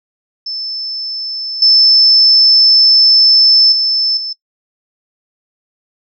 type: tone with level steps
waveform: sine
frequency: 5274 Hz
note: E8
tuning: in tune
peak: -19 / -5 / -11 / -19 dBFS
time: 0.46-4.33 s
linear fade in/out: 5 ms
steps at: 1.62 / 3.72 / 4.17 s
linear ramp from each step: 2 ms
effects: noise-tail reverb RT60 0.1 s tail -20 dB re dry